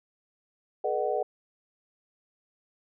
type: tone cluster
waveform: sine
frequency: 425.4 / 486.1 / 606 / 747 Hz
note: G#4 / B4 / D#5 / F#5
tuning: +42 / -28 / -46 / +16 cents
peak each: -31 dBFS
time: 0.84-1.23 s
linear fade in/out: 5 ms
effects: none

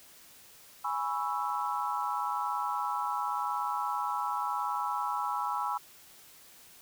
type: chord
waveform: sine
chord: C# minor seventh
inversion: second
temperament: equal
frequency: 830.6 / 987.8 / 1108.7 / 1318.5 Hz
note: G#5 / B5 / C#6 / E6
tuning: 0 / 0 / 0 / 0 cents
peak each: -35 / -34 / -37 / -35 dBFS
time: 0.84-5.78 s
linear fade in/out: 10 ms
effects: white hiss -55 dBFS RMS until 6.81 s

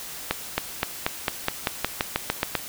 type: accelerating click train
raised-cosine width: 0.3 ms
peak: -5 dBFS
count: 13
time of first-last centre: 0.31-2.553 s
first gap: 270 ms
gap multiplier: 0.93
effects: white hiss -37 dBFS RMS until 2.68 s

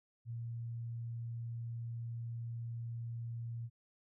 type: tone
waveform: sine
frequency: 116.7 Hz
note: A#2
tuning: 2 cents sharp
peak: -39 dBFS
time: 0.25-3.7 s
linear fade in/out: 50 ms
effects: none

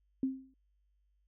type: tone with exponential decay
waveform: sine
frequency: 264.2 Hz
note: C4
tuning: 17 cents sharp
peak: -26 dBFS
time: 0.23-0.54 s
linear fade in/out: 2 ms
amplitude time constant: 66 ms
effects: added 50 Hz sine -70 dBFS peak until 1.27 s

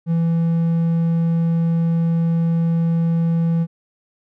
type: tone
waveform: triangle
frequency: 166.4 Hz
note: E3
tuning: 17 cents sharp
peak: -13 dBFS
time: 0.06-3.67 s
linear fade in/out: 50 ms
effects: none

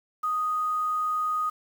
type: tone with quantisation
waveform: sine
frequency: 1244.5 Hz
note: D#6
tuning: in tune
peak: -24 dBFS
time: 0.23-1.5 s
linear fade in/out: 10 ms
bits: 8
effects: none

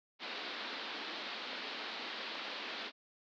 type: band-pass noise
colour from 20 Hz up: white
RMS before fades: -43 dBFS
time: 0.19-2.92 s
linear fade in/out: 50 ms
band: 210 to 4400 Hz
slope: 48 dB/octave
effects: none

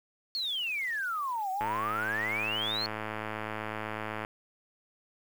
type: exponential two-way sweep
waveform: sine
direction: down then up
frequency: 4396 to 740 to 4396 Hz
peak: -30 dBFS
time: 0.35-2.86 s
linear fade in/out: 0 ms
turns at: 1.51 s
type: click train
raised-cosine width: 0.5 ms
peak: -20 dBFS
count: 286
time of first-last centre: 1.61-4.249 s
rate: 108 Hz
effects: 8-bit

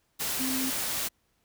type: tone in noise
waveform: sine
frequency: 261.6 Hz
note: C4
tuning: in tune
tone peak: -30 dBFS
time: 0.39-0.71 s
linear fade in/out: 20 ms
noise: white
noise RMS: -31 dBFS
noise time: 0.19-1.09 s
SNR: -2 dB
effects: pink hiss -72 dBFS RMS until 1.44 s

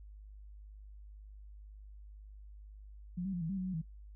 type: tone with pitch steps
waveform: sine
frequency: 177.6 / 193.2 / 175.7 / 161.4 / 194.5 / 184.5 / 186.1 / 160.6 Hz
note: F3 / G3 / F3 / E3 / G3 / F#3 / F#3 / E3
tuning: +29 / -25 / +11 / -36 / -13 / -5 / +10 / -45 cents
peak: -34 dBFS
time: 3.17-3.818 s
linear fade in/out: 10 ms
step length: 81 ms
effects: noise-tail reverb RT60 0.1 s tail -21 dB re dry + added 51 Hz sine -49 dBFS peak until 4.15 s

